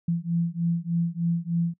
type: beating tone pair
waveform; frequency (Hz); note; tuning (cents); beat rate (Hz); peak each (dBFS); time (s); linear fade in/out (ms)
sine; 167.8 / 171.1; E3 / F3; +31 / -35; 3.3; -26; 0.08-1.74; 5
effects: noise-tail reverb RT60 0.1 s tail -24 dB re dry